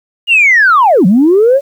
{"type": "linear two-way sweep", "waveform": "sine", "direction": "down then up", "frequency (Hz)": [2891, 169.5, 575], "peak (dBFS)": -3, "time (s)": [0.27, 1.61], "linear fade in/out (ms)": 50, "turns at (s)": 1.06, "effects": ["tanh soft clip ceiling 0 dBFS", "7-bit"]}